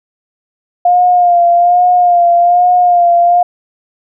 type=tone with vibrato; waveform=sine; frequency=705 Hz; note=F5; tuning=16 cents sharp; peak=-5 dBFS; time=0.85-3.43 s; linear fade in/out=5 ms; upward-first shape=sine; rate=1.2 Hz; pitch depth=36 cents each way; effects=none